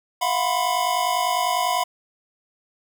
square tone cluster, 673 / 723 / 991 / 1041 Hz, E5 / F#5 / B5 / C6, +36 / -40 / +6 / -9 cents, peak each -30 / -25 / -24 / -30 dBFS, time 0.21-1.84 s, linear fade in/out 10 ms, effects none

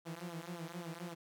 sawtooth tone with flanger, 170 Hz, F3, 46 cents flat, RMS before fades -45 dBFS, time 0.05-1.15 s, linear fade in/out 20 ms, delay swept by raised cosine 0.4 to 6.3 ms, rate 3.8 Hz, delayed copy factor -0.9, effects none

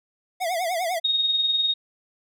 square tone with vibrato, 698.5 Hz, F5, in tune, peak -24 dBFS, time 0.4-1 s, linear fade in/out 20 ms, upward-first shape triangle, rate 10 Hz, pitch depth 150 cents each way
sine tone with tremolo, 3729 Hz, A#7, in tune, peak -17 dBFS, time 1.04-1.74 s, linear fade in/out 10 ms, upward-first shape triangle, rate 20 Hz, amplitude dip 55%
effects none

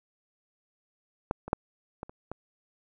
clicks, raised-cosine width 1 ms, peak -13 / -25 / -9 / -22 / -30 / -22 dBFS, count 6, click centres 1.311 / 1.48 / 1.531 / 2.031 / 2.095 / 2.316 s, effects none

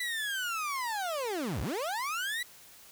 30% pulse linear two-way sweep, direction down then up, 1992 to 53.8 to 1992 Hz, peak -29 dBFS, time 0-2.43 s, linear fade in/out 5 ms, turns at 1.61 s, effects white hiss -54 dBFS RMS until 2.91 s

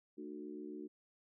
harmonic tone with a mistuned harmonic, 73.42 Hz, D2, in tune, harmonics 3 / 4 / 5 / 6, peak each -51 / -47 / -48 / -58 dBFS, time 0.17-0.88 s, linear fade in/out 20 ms, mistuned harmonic 4, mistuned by +36 cents, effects none

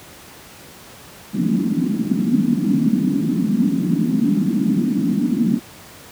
white band-pass noise, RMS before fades -18 dBFS, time 1.33-5.6 s, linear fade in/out 20 ms, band 170 to 280 Hz, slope 48 dB/octave, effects pink hiss -41 dBFS RMS until 6.11 s + high-pass 80 Hz 12 dB/octave

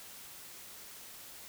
silence, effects white hiss -50 dBFS RMS until 1.48 s

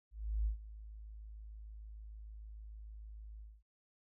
sine tone with ADSR envelope, 53.3 Hz, G#1, 46 cents sharp, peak -30 dBFS, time 0.11-3.63 s, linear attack 350 ms, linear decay 110 ms, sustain -17 dB, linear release 220 ms, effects none

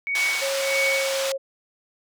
sine tone with tremolo, 2237 Hz, C#7, 15 cents sharp, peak -20 dBFS, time 0.07-1.2 s, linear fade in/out 0 ms, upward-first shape sine, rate 1.6 Hz, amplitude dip 95%
white band-pass noise, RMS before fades -29 dBFS, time 0.15-1.32 s, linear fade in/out 2 ms, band 720 to 5800 Hz, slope 12 dB/octave
sine tone with pitch glide, 547 to 541.3 Hz, C#5 to C#5, -23 to -41 cents, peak -24 dBFS, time 0.41-1.38 s, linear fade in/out 20 ms, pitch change -18 cents, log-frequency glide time 0.51-1.02 s
effects none

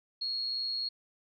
sine tone with amplitude modulation, 4300 Hz, C8, 47 cents sharp, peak -29 dBFS, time 0.21-0.89 s, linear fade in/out 10 ms, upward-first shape sine, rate 123 Hz, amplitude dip 45%, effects none

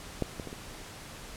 clicks, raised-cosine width 2 ms, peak -14 / -22 / -26 / -27 dBFS, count 4, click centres 0.223 / 0.398 / 0.473 / 0.529 s, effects pink hiss -45 dBFS RMS until 1.36 s + low-pass 11000 Hz 12 dB/octave

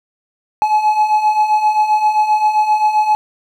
triangle beating tone pair, 847 / 854.6 Hz, G#5 / G#5, +34 / +49 cents, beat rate 7.6 Hz, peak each -16 / -10 dBFS, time 0.62-3.15 s, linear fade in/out 0 ms, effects none

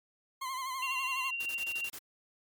40% pulse tone with vibrato, 1046.5 Hz, C6, in tune, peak -34 dBFS, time 0.41-1.31 s, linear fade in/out 10 ms, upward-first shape sine, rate 12 Hz, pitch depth 61 cents each way
sine tone with tremolo, 2764 Hz, F7, 19 cents flat, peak -31 dBFS, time 0.82-1.89 s, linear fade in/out 5 ms, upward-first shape sine, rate 14 Hz, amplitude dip 40%
white noise bursts, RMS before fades -44 dBFS, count 7, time 1.4-1.988 s, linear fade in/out 5 ms, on 60 ms, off 28 ms
effects MP3 96 kbps

